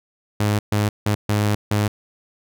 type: tone bursts at uneven times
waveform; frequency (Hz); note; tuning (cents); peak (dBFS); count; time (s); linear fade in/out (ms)
sawtooth; 104.4; G#2; +10; -13; 5; 0.4-0.59 / 0.72-0.89 / 1.06-1.15 / 1.29-1.55 / 1.71-1.88; 5
effects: none